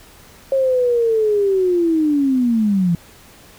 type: linear sweep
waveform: sine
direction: down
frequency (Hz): 543 to 166.1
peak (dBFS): -13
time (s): 0.52-2.95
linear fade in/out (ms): 2
effects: pink hiss -45 dBFS RMS until 3.58 s